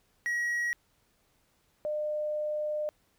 triangle / sine tone pair in turn, 1907 / 603.6 Hz, A#6 / D5, +39 / +47 cents, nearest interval octave + minor sixth, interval 1992 cents, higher first, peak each -26 / -29 dBFS, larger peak first, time 0.26-0.73 / 1.85-2.89 s, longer second, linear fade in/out 0 ms, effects pink hiss -70 dBFS RMS until 3.18 s

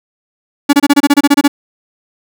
45% pulse tone bursts, 285.3 Hz, C#4, 50 cents sharp, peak -4 dBFS, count 12, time 0.69-1.48 s, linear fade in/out 10 ms, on 42 ms, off 26 ms, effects none

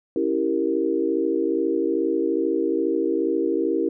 sine chord, C# diminished seventh, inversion none, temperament equal, 277.2 / 329.6 / 392 / 466.2 Hz, C#4 / E4 / G4 / Bb4, 0 / 0 / 0 / 0 cents, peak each -28 / -23 / -25 / -26 dBFS, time 0.16-3.89 s, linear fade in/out 2 ms, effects none

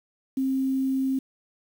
sine tone with quantisation, 265.4 Hz, C4, 25 cents sharp, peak -22 dBFS, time 0.37-1.19 s, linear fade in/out 5 ms, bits 8, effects none

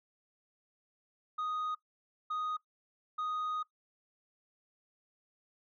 sine tone bursts at uneven times, 1244.5 Hz, D#6, in tune, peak -30 dBFS, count 3, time 1.38-1.75 / 2.3-2.57 / 3.18-3.63 s, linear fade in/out 10 ms, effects noise-tail reverb RT60 0.1 s tail -19 dB re dry + tanh soft clip ceiling -32 dBFS

